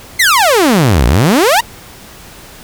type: exponential two-way sweep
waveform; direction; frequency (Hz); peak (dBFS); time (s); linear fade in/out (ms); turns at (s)
sawtooth; down then up; 2164 to 55 to 997; -3; 0.19-1.61; 10; 1.06
effects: pink hiss -35 dBFS RMS until 2.63 s